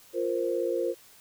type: chord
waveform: sine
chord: F suspended fourth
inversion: none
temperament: equal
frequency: 349.2 / 466.2 / 523.3 Hz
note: F4 / Bb4 / C5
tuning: 0 / 0 / 0 cents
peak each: -30 dBFS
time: 0.13-0.95 s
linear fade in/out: 50 ms
effects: white hiss -55 dBFS RMS until 1.2 s